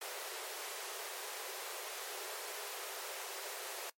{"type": "high-pass noise", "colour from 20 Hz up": "pink", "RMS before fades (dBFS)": -44, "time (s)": [0.01, 3.9], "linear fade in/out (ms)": 5, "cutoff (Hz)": 370, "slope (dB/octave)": 96, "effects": ["noise-tail reverb RT60 0.1 s tail -21 dB re dry", "MP3 64 kbps"]}